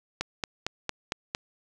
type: click train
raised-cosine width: 0.2 ms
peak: -11 dBFS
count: 6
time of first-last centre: 0.21-1.349 s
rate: 4.39 Hz
effects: none